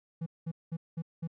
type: tone bursts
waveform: triangle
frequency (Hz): 164.81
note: E3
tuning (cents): 0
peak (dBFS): -30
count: 5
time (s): 0.21-1.275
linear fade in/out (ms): 10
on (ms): 53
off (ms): 200
effects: none